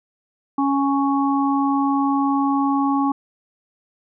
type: harmonic tone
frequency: 277.2 Hz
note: C#4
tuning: in tune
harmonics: 1 / 3 / 4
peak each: -18 / -23 / -24 dBFS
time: 0.58-3.12 s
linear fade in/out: 5 ms
effects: none